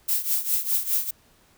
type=noise with tremolo; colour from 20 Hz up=violet; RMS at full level=-21 dBFS; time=0.08-1.11 s; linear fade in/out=10 ms; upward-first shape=triangle; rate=4.9 Hz; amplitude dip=85%; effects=pink hiss -59 dBFS RMS until 1.57 s